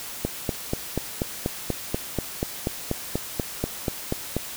click train, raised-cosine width 2 ms, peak -10 dBFS, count 18, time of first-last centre 0.25-4.366 s, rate 4.13 Hz, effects white hiss -36 dBFS RMS until 4.56 s

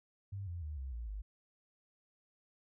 sine tone with pitch steps, 98.7 / 86.42 / 75.67 / 66.26 / 58.01 / 50.8 Hz, G2 / F2 / D#2 / C2 / A#1 / G#1, +12 / -18 / -48 / +22 / -8 / -38 cents, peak -39 dBFS, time 0.32-1.22 s, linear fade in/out 10 ms, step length 150 ms, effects none

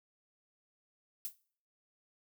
violet noise with exponential decay, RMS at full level -34 dBFS, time 1.25-1.36 s, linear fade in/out 0 ms, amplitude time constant 22 ms, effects noise-tail reverb RT60 0.5 s tail -21 dB re dry

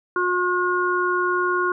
harmonic tone, 359.7 Hz, F#4, 49 cents flat, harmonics 1 / 3 / 4, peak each -23 / -23 / -23 dBFS, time 0.16-1.72 s, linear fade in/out 2 ms, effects none

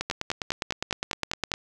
two click trains, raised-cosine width 0.2 ms, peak -10 / -10 dBFS, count 8 / 16, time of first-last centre 0.1-1.517 / 0.01-1.539 s, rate 4.94 / 9.81 Hz, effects none

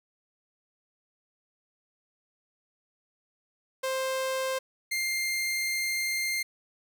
sawtooth tone pair in turn, 525 / 2106 Hz, C5 / C7, +6 / +11 cents, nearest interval 2 octaves, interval 2405 cents, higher second, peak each -24 / -24 dBFS, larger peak neither, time 3.83-4.59 / 4.91-6.43 s, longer second, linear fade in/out 10 ms, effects none

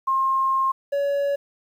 sine / triangle tone pair in turn, 1066 / 564.7 Hz, C6 / C#5, +32 / +32 cents, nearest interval major seventh, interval 1100 cents, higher first, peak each -18 dBFS, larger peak neither, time 0.07-0.72 / 0.92-1.36 s, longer first, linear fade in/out 10 ms, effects 9-bit

